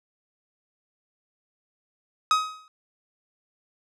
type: tone with exponential decay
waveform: 45% pulse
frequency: 1264 Hz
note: D#6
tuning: 27 cents sharp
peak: -15 dBFS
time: 2.31-2.68 s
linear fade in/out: 1 ms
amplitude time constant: 80 ms
effects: low-pass 6000 Hz 12 dB/octave